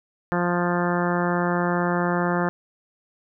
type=harmonic tone; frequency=175.5 Hz; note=F3; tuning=9 cents sharp; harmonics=1 / 2 / 3 / 4 / 5 / 6 / 7 / 8 / 9 / 10; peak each=-24 / -27 / -29 / -30 / -31 / -32 / -32 / -33 / -34 / -34 dBFS; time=0.32-2.49 s; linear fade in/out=0 ms; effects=none